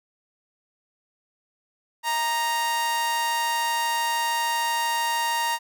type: tone with amplitude modulation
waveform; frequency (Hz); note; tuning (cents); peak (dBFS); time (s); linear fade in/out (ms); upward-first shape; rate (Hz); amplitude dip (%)
sawtooth; 933; A#5; +1; -17; 2.03-5.59; 50; sine; 280; 40
effects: none